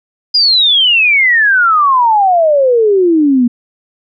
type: exponential sweep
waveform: sine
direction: down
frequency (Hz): 4978 to 234.3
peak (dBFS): -6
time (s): 0.34-3.48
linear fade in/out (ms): 10
effects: none